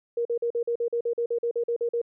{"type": "tone bursts", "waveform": "sine", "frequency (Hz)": 471, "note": "A#4", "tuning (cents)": 18, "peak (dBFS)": -23, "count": 15, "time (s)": [0.17, 2.016], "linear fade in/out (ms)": 5, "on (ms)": 82, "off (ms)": 44, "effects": []}